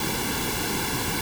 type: noise with comb filter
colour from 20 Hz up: pink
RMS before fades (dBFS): -27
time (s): 0-1.21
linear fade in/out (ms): 2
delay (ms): 1.6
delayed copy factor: -0.75
effects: none